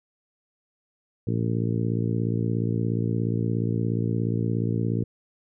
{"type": "harmonic tone", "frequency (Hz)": 57, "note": "A#1", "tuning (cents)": -38, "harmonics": [2, 3, 4, 5, 6, 7, 8], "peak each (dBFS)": [-25, -29, -31, -33, -35, -36, -37], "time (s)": [1.27, 5.04], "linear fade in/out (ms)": 5, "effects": []}